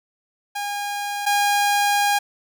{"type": "tone pair in turn", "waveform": "sawtooth", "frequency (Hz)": [815, 815], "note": ["G#5", "G#5"], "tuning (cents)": [-33, -33], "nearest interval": "unison", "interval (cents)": 0, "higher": "neither", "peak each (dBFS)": [-21, -13], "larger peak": "second", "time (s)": [[0.55, 1.26], [1.26, 2.19]], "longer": "second", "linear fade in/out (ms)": 10, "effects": []}